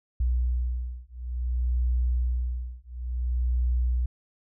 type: beating tone pair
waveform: sine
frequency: 61 / 61.57 Hz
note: B1 / B1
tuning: -21 / -5 cents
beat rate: 0.57 Hz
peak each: -27 dBFS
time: 0.2-4.06 s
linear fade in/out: 5 ms
effects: none